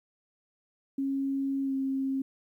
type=tone with pitch glide; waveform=sine; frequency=272.9 to 268.5 Hz; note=C#4 to C4; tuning=-27 to +45 cents; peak=-27 dBFS; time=0.98-2.22 s; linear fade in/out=5 ms; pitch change=-28 cents; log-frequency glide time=1.63-1.73 s; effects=11-bit